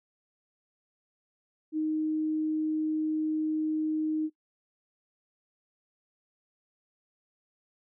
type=tone; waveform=sine; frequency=311.1 Hz; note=D#4; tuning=in tune; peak=-26 dBFS; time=1.72-4.3 s; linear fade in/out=50 ms; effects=noise-tail reverb RT60 0.1 s tail -21 dB re dry